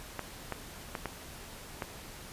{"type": "clicks", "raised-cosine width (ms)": 0.5, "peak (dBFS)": -19, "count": 5, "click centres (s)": [0.193, 0.523, 0.952, 1.057, 1.822], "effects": ["pink hiss -47 dBFS RMS until 2.32 s", "resampled to 32000 Hz"]}